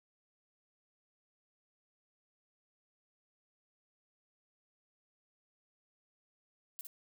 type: noise with echo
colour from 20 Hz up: violet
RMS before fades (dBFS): -44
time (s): 6.79-6.81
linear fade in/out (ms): 0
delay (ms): 59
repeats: 1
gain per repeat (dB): -3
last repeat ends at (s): 6.869
effects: none